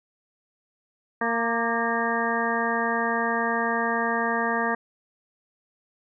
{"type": "harmonic tone with a mistuned harmonic", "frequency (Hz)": 230.9, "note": "A#3", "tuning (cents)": -16, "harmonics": [1, 2, 3, 4, 5, 7, 8], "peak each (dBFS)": [-30, -30, -30, -30, -30, -30, -30], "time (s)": [1.21, 4.75], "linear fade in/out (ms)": 5, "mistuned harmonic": 5, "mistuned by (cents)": 30, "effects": []}